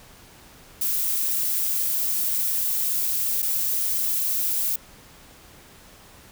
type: noise with dropouts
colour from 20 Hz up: violet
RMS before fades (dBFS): -24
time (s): 0.81-4.76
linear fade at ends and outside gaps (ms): 5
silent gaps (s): 3.421-3.425
effects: pink hiss -49 dBFS RMS until 6.31 s